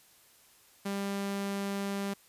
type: tone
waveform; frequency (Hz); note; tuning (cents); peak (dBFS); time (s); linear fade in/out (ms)
sawtooth; 198.7; G3; +24; -28; 0.85-2.14; 10
effects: white hiss -61 dBFS RMS until 2.28 s + resampled to 32000 Hz